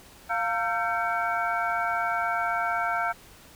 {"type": "tone cluster", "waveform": "sine", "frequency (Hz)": [698, 915, 1354, 1557, 2246], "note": ["F5", "A#5", "E6", "G6", "C#7"], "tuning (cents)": [-1, -32, 46, -12, 22], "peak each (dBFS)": [-29, -32, -29, -31, -36], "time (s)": [0.29, 3.13], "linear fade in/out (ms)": 20, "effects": ["pink hiss -51 dBFS RMS until 3.55 s"]}